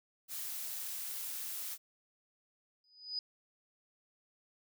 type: noise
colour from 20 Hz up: blue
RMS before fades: -41 dBFS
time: 0.28-1.78 s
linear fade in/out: 50 ms
type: tone with exponential growth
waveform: sine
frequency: 4978 Hz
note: D#8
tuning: in tune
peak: -32 dBFS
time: 2.84-3.19 s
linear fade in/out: 2 ms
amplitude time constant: 75 ms
effects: none